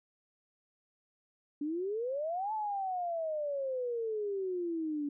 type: exponential two-way sweep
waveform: sine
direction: up then down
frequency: 284.4 to 880 to 284.4 Hz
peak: -32 dBFS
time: 1.61-5.09 s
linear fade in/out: 5 ms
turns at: 2.53 s
effects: none